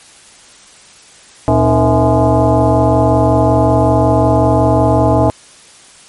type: tone with frequency modulation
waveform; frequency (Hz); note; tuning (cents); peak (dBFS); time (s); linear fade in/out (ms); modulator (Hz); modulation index
sine; 265.3; C4; +24; -7; 1.48-5.3; 0; 192; 3.2
effects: white hiss -41 dBFS RMS until 6.08 s + MP3 48 kbps